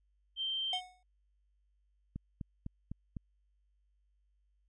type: tone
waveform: sine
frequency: 3136 Hz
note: G7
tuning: in tune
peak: -33 dBFS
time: 0.36-0.81 s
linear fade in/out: 50 ms
type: tone with exponential decay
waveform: square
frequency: 733 Hz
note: F#5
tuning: 16 cents flat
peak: -35 dBFS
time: 0.73-1.03 s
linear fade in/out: 2 ms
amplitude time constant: 64 ms
type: click train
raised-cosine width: 5 ms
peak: -28 dBFS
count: 5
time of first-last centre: 2.16-3.168 s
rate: 3.97 Hz
effects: added 50 Hz sine -70 dBFS peak until 4.68 s + resampled to 22050 Hz